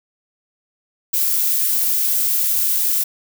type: noise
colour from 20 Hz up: violet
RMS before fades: -18 dBFS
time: 1.13-3.04 s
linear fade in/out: 10 ms
effects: none